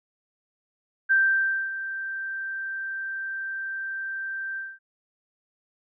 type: tone with ADSR envelope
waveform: sine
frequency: 1568 Hz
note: G6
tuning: in tune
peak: -16 dBFS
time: 1.09-4.79 s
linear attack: 24 ms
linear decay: 590 ms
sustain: -13 dB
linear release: 220 ms
effects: none